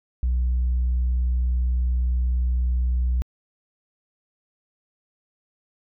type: tone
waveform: sine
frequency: 61.74 Hz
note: B1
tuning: in tune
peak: -17 dBFS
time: 0.23-3.22 s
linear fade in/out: 0 ms
effects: tanh soft clip ceiling -17 dBFS

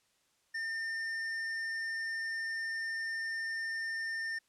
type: tone with tanh clipping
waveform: triangle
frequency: 1808 Hz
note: A6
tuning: 47 cents sharp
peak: -36 dBFS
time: 0.54-4.39 s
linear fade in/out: 10 ms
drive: 14 dB
effects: white hiss -73 dBFS RMS until 4.48 s + low-pass 9000 Hz 12 dB/octave

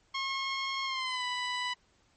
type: tone with pitch glide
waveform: 15% pulse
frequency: 1081 to 991.3 Hz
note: C#6 to B5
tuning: -44 to +6 cents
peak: -25 dBFS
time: 0.14-1.74 s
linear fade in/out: 10 ms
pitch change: -150 cents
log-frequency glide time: 0.84-1.24 s
effects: pink hiss -68 dBFS RMS until 2.16 s + MP3 32 kbps

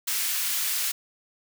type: high-pass noise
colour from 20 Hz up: white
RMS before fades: -27 dBFS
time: 0.07-0.92 s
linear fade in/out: 10 ms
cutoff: 1600 Hz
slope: 12 dB/octave
effects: none

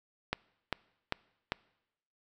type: click train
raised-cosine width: 0.3 ms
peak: -14 dBFS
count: 4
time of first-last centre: 0.33-1.52 s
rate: 2.52 Hz
effects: noise-tail reverb RT60 0.9 s tail -24 dB re dry

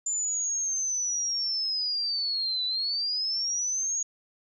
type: linear two-way sweep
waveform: sine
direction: down then up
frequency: 7150 to 3951 to 6710 Hz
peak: -26 dBFS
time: 0.06-4.03 s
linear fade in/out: 5 ms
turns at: 2.65 s
effects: none

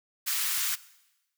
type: high-pass noise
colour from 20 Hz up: white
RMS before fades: -29 dBFS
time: 0.26-0.76 s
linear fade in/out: 20 ms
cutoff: 1200 Hz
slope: 24 dB/octave
effects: noise-tail reverb RT60 1.0 s tail -19 dB re dry

